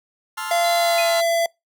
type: chord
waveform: sawtooth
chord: F major seventh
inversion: first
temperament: just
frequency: 873.1 / 1047.7 / 1309.6 / 1396.9 Hz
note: A5 / C6 / E6 / F6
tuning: -14 / +2 / -12 / 0 cents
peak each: -27 / -29 / -30 / -27 dBFS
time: 0.37-1.21 s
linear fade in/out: 10 ms
type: tone with pitch glide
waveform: square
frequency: 686 to 672.7 Hz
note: F5 to E5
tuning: -31 to +35 cents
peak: -18 dBFS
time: 0.51-1.46 s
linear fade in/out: 2 ms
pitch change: -34 cents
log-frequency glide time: 0.76-1.11 s
type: tone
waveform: triangle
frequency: 4033 Hz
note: B7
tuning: 36 cents sharp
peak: -27 dBFS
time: 0.64-1.22 s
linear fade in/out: 5 ms
type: tone with exponential decay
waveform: sine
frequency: 2489 Hz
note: D#7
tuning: in tune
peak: -21 dBFS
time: 0.98-1.23 s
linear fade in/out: 5 ms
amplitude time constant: 53 ms
effects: noise-tail reverb RT60 0.2 s tail -25 dB re dry